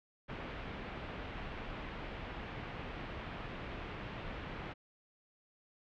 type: low-pass noise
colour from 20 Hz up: pink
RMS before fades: -44 dBFS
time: 0.28-4.74 s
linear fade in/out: 20 ms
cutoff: 3000 Hz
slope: 24 dB/octave
effects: none